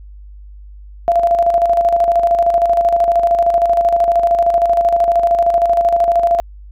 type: tone with tremolo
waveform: sine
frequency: 685 Hz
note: F5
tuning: 34 cents flat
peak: -8 dBFS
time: 1.08-6.4 s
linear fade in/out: 0 ms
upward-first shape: square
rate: 13 Hz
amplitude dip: 50%
effects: added 50 Hz sine -33 dBFS peak until 6.71 s